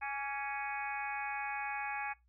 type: harmonic tone with a mistuned harmonic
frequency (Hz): 277.4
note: C#4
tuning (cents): +1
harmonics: 3 / 4 / 5 / 6 / 7 / 8 / 9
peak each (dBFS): -39 / -47 / -49 / -42 / -52 / -44 / -45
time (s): 0.01-2.14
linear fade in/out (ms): 20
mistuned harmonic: 4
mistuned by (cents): +47
effects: noise-tail reverb RT60 0.2 s tail -21 dB re dry + added 60 Hz sine -67 dBFS peak until 2.28 s